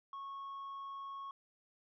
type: tone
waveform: sine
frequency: 1100 Hz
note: C#6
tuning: 14 cents flat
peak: -40 dBFS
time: 0.13-1.31 s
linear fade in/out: 2 ms
effects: tanh soft clip ceiling -42 dBFS